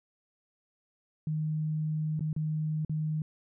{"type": "tone with dropouts", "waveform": "sine", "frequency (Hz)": 154.9, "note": "D#3", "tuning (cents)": -7, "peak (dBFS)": -28, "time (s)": [1.27, 3.22], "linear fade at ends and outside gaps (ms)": 2, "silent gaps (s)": [[2.194, 2.207], [2.33, 2.363], [2.849, 2.895]], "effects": []}